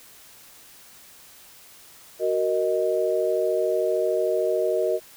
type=chord; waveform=sine; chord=D# minor; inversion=first; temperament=just; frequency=373.4 / 466.7 / 622.3 Hz; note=F#4 / A#4 / D#5; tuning=+16 / +2 / 0 cents; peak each=-25 / -25 / -24 dBFS; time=2.19-5 s; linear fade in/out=50 ms; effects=white hiss -49 dBFS RMS until 5.16 s